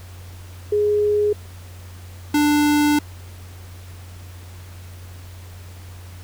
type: tone pair in turn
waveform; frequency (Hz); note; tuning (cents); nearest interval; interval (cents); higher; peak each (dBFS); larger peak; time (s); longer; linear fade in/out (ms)
sine / square; 416.7 / 295.4; G#4 / D4; +6 / +10; tritone; 596; first; -15; neither; 0.72-1.33 / 2.34-2.99; second; 5
effects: added 90 Hz sine -36 dBFS peak until 6.23 s + pink hiss -46 dBFS RMS until 6.23 s